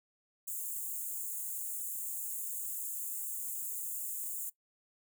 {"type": "high-pass noise", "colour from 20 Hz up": "white", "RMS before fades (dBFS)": -39, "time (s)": [0.47, 4.5], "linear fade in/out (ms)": 10, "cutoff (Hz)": 6800, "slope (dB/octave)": 96, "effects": ["noise-tail reverb RT60 0.1 s tail -19 dB re dry"]}